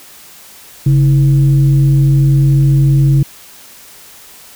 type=tone with frequency modulation; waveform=sine; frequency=138.59 Hz; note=C#3; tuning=in tune; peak=-6 dBFS; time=0.86-3.23 s; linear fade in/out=5 ms; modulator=183 Hz; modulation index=0.37; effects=white hiss -38 dBFS RMS until 4.55 s